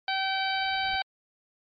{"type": "harmonic tone", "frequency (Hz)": 770, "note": "G5", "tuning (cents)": -31, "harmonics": [1, 2, 3, 4, 5, 6], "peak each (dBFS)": [-29, -32, -34, -35, -36, -37], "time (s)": [0.08, 1.02], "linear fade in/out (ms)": 2}
{"type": "noise with exponential growth", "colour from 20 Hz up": "brown", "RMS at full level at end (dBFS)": -44, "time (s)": [0.13, 0.96], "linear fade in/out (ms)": 1, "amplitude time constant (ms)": 180}
{"effects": ["MP3 32 kbps"]}